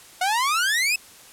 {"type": "exponential sweep", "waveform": "sawtooth", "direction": "up", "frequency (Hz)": [714, 2637], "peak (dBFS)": -16, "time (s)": [0.21, 0.96], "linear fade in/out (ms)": 5, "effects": ["white hiss -47 dBFS RMS until 1.32 s", "low-pass 12000 Hz 12 dB/octave"]}